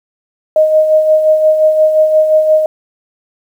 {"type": "tone with tremolo", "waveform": "sine", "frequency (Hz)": 622.3, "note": "D#5", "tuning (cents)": 0, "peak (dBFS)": -4, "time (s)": [0.56, 2.66], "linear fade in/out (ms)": 2, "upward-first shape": "sine", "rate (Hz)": 5.7, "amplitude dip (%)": 50, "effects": ["7-bit"]}